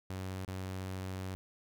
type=tone with dropouts; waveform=sawtooth; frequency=94 Hz; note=F#2; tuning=28 cents sharp; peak=-34 dBFS; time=0.1-1.35 s; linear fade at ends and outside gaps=0 ms; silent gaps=0.449-0.479 s; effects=none